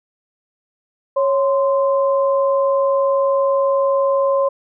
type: tone pair together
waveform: sine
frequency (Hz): 551 / 1040.1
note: C#5 / C6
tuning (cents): -11 / -11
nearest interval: major seventh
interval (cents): 1100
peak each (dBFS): -14 / -21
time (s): 1.16-4.49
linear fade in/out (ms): 10
effects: none